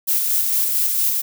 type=noise with tremolo; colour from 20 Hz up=violet; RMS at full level=-18 dBFS; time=0.07-1.22 s; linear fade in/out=20 ms; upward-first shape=square; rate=4.4 Hz; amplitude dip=25%; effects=none